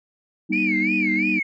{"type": "chord", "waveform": "sine", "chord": "G augmented", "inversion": "none", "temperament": "equal with one note detuned", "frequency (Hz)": [196, 240.7, 311.1], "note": ["G3", "B3", "D#4"], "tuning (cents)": [0, -44, 0], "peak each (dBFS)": [-25, -26, -23], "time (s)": [0.49, 1.4], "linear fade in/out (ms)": 20}
{"type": "tone with vibrato", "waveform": "sine", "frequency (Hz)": 2281, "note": "C#7", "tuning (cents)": 49, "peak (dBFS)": -20, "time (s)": [0.52, 1.43], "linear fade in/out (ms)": 10, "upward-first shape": "sine", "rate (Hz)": 2.9, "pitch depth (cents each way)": 150}
{"effects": ["tanh soft clip ceiling -11 dBFS"]}